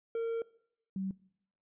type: tone pair in turn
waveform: triangle / sine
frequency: 458.5 / 191.44 Hz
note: A#4 / G3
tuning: -29 / -41 cents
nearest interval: octave + minor third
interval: 1512 cents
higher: first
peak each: -29 / -33 dBFS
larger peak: first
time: 0.15-0.42 / 0.96-1.11 s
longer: first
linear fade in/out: 2 ms
effects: noise-tail reverb RT60 0.7 s tail -21 dB re dry + resampled to 8000 Hz